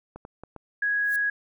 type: clicks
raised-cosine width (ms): 1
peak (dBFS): -26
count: 4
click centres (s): 0.16 / 0.251 / 0.436 / 0.563
type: tone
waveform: sine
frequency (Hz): 1661.2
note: G#6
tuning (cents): 0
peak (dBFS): -22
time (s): 0.82-1.3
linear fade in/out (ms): 5
type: noise with exponential growth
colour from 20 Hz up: violet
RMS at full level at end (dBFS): -35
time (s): 0.99-1.16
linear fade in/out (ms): 2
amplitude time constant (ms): 35
effects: none